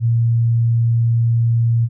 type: tone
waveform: sine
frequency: 116.3 Hz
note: A#2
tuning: 4 cents flat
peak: -12 dBFS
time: 0-1.89 s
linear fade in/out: 50 ms
effects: none

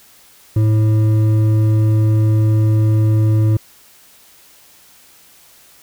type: tone with hard clipping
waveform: triangle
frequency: 108.5 Hz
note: A2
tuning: 24 cents flat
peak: -12 dBFS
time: 0.56-3.57 s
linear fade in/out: 5 ms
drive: 11 dB
effects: white hiss -47 dBFS RMS until 5.82 s

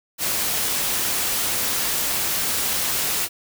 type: noise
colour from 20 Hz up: white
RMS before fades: -23 dBFS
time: 0.18-3.29 s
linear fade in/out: 50 ms
effects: none

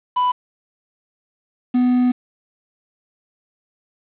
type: tone pair in turn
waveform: triangle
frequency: 993 / 248.8 Hz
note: B5 / B3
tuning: +9 / +13 cents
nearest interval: 2 octaves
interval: 2396 cents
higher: first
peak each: -13 / -11 dBFS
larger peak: second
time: 0.16-0.32 / 1.74-2.12 s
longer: second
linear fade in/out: 10 ms
effects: resampled to 8000 Hz + 7-bit

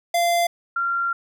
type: tone pair in turn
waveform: square / sine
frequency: 690 / 1380 Hz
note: F5 / F6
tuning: -21 / -21 cents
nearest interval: octave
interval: 1200 cents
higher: second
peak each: -18 / -20 dBFS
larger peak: first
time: 0.14-0.47 / 0.76-1.13 s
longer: second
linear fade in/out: 5 ms
effects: none

